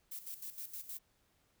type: noise with tremolo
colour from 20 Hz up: violet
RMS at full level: -44 dBFS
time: 0.11-0.99 s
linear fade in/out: 10 ms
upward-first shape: square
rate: 6.4 Hz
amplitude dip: 70%
effects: pink hiss -74 dBFS RMS until 1.6 s